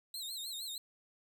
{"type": "tone with vibrato", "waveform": "sawtooth", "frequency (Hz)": 3939, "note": "B7", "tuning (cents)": -5, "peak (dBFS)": -37, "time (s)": [0.14, 0.78], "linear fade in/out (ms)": 2, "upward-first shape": "sine", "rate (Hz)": 6.5, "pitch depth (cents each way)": 130, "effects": []}